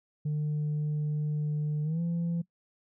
sine tone with pitch glide, 150.2 to 169.57 Hz, D3 to E3, +39 to +49 cents, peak -25 dBFS, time 0.25-2.42 s, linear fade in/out 10 ms, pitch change +210 cents, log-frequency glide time 1.83-2.01 s, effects noise-tail reverb RT60 0.1 s tail -21 dB re dry + tanh soft clip ceiling -26 dBFS

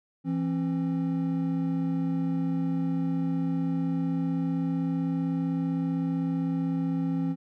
triangle tone pair together, 167.58 / 267.4 Hz, E3 / C4, +29 / +38 cents, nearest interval minor sixth, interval 809 cents, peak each -26 dBFS, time 0.24-7.36 s, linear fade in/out 50 ms, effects none

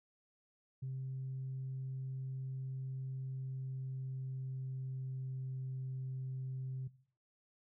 sine tone with pitch glide, 131.9 to 130.76 Hz, C3 to C3, +14 to -1 cents, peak -37 dBFS, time 0.82-6.88 s, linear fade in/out 10 ms, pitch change -15 cents, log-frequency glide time 3.18-5.65 s, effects noise-tail reverb RT60 0.5 s tail -18 dB re dry + tanh soft clip ceiling -35 dBFS

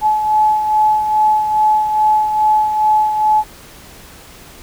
sine beating tone pair, 856 / 858.4 Hz, A5 / A5, -48 / -43 cents, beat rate 2.4 Hz, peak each -11 / -20 dBFS, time 0.01-3.44 s, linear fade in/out 50 ms, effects pink hiss -39 dBFS RMS until 4.62 s

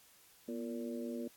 harmonic tone with a mistuned harmonic, 115.2 Hz, A#2, 20 cents flat, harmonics 2 / 3 / 4 / 5, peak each -40 / -44 / -46 / -48 dBFS, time 0.48-1.28 s, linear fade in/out 5 ms, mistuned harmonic 2, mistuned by +77 cents, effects white hiss -63 dBFS RMS until 1.36 s + AAC 64 kbps

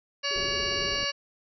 harmonic tone, 566 Hz, C#5, 36 cents sharp, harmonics 1 / 2 / 3 / 4 / 5 / 7 / 8 / 9 / 10, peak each -36 / -37 / -35 / -36 / -32 / -39 / -32 / -40 / -39 dBFS, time 0.23-1.12 s, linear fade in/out 20 ms
sine tone with vibrato, 392 Hz, G4, in tune, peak -37 dBFS, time 0.31-0.95 s, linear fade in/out 0 ms, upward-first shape sine, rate 18 Hz, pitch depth 130 cents each way
pink low-pass noise, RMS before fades -40 dBFS, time 0.35-1.05 s, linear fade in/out 10 ms, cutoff 690 Hz, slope 48 dB/octave
effects none

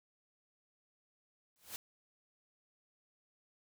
white noise with exponential growth, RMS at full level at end -40 dBFS, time 1.56-1.76 s, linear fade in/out 0 ms, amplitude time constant 43 ms, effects none

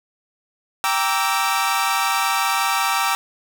sawtooth chord, E half-diminished seventh, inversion first, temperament equal with one note detuned, 784 / 932.3 / 1163.2 / 1318.5 Hz, G5 / Bb5 / D6 / E6, 0 / 0 / -17 / 0 cents, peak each -20 dBFS, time 0.84-3.15 s, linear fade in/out 0 ms, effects none

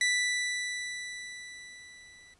sawtooth tone with level ramp, 1975.5 Hz, B6, in tune, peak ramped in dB -20 to -50 dBFS, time 0.01-2.34 s, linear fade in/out 2 ms, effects pink hiss -65 dBFS RMS until 2.39 s + resampled to 24000 Hz

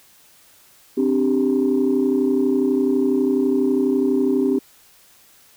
sine chord, C suspended second, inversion none, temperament equal, 261.6 / 293.7 / 392 Hz, C4 / D4 / G4, 0 / 0 / 0 cents, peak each -18 / -21 / -19 dBFS, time 0.97-4.59 s, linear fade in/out 10 ms, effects tanh soft clip ceiling -9 dBFS + white hiss -52 dBFS RMS until 5.56 s

